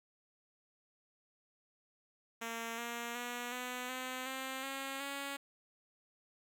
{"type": "tone with pitch steps", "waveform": "5% pulse", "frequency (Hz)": [229.6, 236.1, 242.7, 249.5, 256.5, 263.7, 271.2, 278.8], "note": ["A#3", "A#3", "B3", "B3", "C4", "C4", "C#4", "C#4"], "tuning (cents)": [-26, 22, -30, 18, -34, 14, -38, 10], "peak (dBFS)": -28, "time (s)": [2.41, 5.37], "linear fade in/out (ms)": 10, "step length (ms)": 370, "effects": []}